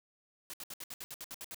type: noise bursts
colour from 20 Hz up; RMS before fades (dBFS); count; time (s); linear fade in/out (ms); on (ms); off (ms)
white; -44; 11; 0.5-1.545; 0; 35; 66
effects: none